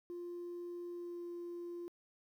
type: tone with pitch glide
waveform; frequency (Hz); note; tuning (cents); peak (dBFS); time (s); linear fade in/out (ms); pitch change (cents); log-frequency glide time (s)
sine; 349.2 to 346.8; F4 to F4; 0 to -12; -40; 0.1-1.88; 0; -12; 0.9-1.27
effects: tanh soft clip ceiling -40 dBFS + 12-bit